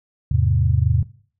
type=chord; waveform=sine; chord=E augmented; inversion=none; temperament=equal with one note detuned; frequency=82.41 / 105.64 / 130.81 Hz; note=E2 / G#2 / B#2; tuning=0 / +30 / 0 cents; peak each=-19 dBFS; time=0.31-1.03 s; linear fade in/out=5 ms; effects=noise-tail reverb RT60 0.5 s tail -20 dB re dry